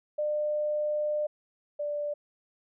sine tone pair in turn, 600 / 587.7 Hz, D5 / D5, +37 / +1 cents, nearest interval unison, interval 36 cents, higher first, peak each -26 / -29 dBFS, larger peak first, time 0.18-1.27 / 1.79-2.14 s, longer first, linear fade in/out 10 ms, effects none

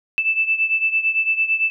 sine beating tone pair, 2637 / 2645.9 Hz, E7 / E7, 0 / +6 cents, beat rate 8.9 Hz, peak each -18 / -22 dBFS, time 0.18-1.7 s, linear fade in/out 0 ms, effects none

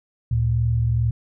sine tone pair together, 72.2 / 114.51 Hz, D2 / A#2, -29 / -30 cents, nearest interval minor sixth, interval 799 cents, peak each -24 / -18 dBFS, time 0.31-1.11 s, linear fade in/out 5 ms, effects none

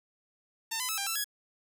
5% pulse tone with pitch steps, 902 / 1011 / 1302 / 795 / 1333 / 1671 Hz, A5 / B5 / E6 / G5 / E6 / G#6, +43 / +40 / -22 / +24 / +19 / +10 cents, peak -19 dBFS, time 0.71-1.244 s, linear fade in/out 10 ms, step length 89 ms, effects none

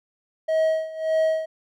triangle tone with tremolo, 637 Hz, D#5, 41 cents sharp, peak -15 dBFS, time 0.48-1.46 s, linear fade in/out 10 ms, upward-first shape sine, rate 1.7 Hz, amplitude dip 85%, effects none

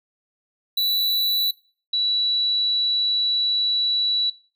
square / sine tone pair in turn, 3951 / 3934 Hz, B7 / B7, 0 / -7 cents, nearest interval unison, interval 7 cents, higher first, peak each -19 dBFS, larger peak neither, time 0.77-1.51 / 1.93-4.3 s, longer second, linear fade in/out 5 ms, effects noise-tail reverb RT60 0.4 s tail -21 dB re dry

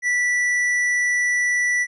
sine tone with tanh clipping, 1963 Hz, B6, 11 cents flat, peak -19 dBFS, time 0.02-1.87 s, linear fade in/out 50 ms, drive 9 dB, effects resampled to 24000 Hz

